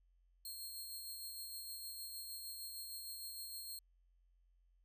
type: tone with tremolo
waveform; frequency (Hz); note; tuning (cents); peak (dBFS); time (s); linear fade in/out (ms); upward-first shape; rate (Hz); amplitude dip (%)
15% pulse; 4235; C8; +20; -38; 0.45-3.79; 2; sine; 6.5; 30
effects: added 44 Hz sine -69 dBFS peak until 4.84 s